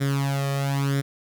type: tone with flanger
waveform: sawtooth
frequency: 138.8 Hz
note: C#3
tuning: 3 cents sharp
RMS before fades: -24 dBFS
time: 0-1.02 s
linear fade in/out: 20 ms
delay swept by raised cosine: 0.55 to 1.65 ms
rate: 1 Hz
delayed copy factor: +0.75
effects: none